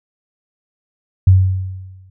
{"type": "tone with exponential decay", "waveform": "sine", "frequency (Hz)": 93.9, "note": "F#2", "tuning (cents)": 26, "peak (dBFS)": -3, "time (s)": [1.27, 2.1], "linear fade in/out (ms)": 5, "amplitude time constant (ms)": 180, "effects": []}